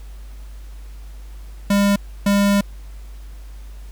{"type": "tone bursts at uneven times", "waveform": "square", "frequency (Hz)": 201.1, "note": "G3", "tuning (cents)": 44, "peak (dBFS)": -14, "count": 2, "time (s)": [[1.7, 1.96], [2.26, 2.61]], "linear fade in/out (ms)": 5, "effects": ["added 50 Hz sine -33 dBFS peak until 3.91 s", "pink hiss -51 dBFS RMS until 3.91 s"]}